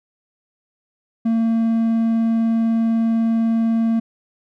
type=tone with vibrato; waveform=triangle; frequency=227 Hz; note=A#3; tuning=46 cents flat; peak=-13 dBFS; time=1.25-4 s; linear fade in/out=10 ms; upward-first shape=square; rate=20 Hz; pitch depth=10 cents each way; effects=none